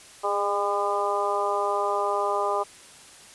harmonic tone with a mistuned harmonic, 202 Hz, G#3, 48 cents flat, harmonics 2 / 3 / 4 / 5 / 6, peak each -29 / -29 / -29 / -29 / -29 dBFS, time 0.23-2.64 s, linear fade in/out 20 ms, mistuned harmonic 2, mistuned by +20 cents, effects white hiss -48 dBFS RMS until 3.34 s + resampled to 24000 Hz

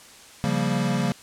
square chord, G half-diminished seventh, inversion second, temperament equal, 138.59 / 174.61 / 196 / 233.1 Hz, Db3 / F3 / G3 / Bb3, 0 / 0 / 0 / 0 cents, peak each -28 dBFS, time 0.44-1.12 s, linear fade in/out 0 ms, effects white hiss -47 dBFS RMS until 1.22 s + low-pass 9000 Hz 12 dB/octave

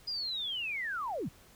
sine linear sweep, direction down, 4978 to 100 Hz, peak -33 dBFS, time 0.07-1.29 s, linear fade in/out 10 ms, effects pink hiss -59 dBFS RMS until 1.55 s

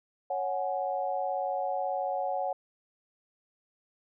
sine chord, C# suspended fourth, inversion none, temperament equal with one note detuned, 554.4 / 740 / 838.3 Hz, C#5 / F#5 / G#5, 0 / 0 / +16 cents, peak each -33 / -31 / -36 dBFS, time 0.3-2.53 s, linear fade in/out 5 ms, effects none

